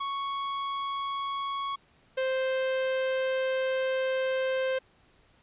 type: tone pair in turn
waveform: 45% pulse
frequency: 1108.7 / 523.2 Hz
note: C#6 / C5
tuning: 0 / 0 cents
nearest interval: octave + minor second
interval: 1300 cents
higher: first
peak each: -30 / -26 dBFS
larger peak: second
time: 0-1.76 / 2.17-4.79 s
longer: second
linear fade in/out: 10 ms
effects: pink hiss -63 dBFS RMS until 5.42 s + resampled to 8000 Hz